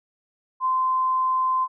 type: tone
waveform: sine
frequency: 1035 Hz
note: C6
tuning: 19 cents flat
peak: -19 dBFS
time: 0.6-1.68 s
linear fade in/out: 50 ms
effects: none